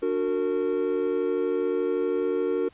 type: chord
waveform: triangle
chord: D augmented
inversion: none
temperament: just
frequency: 293.7 / 367.1 / 458.9 Hz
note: D4 / F#4 / A#4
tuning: 0 / -14 / -27 cents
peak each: -29 / -25 / -24 dBFS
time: 0.02-2.69 s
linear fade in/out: 10 ms
effects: pink hiss -57 dBFS RMS until 2.73 s + resampled to 8000 Hz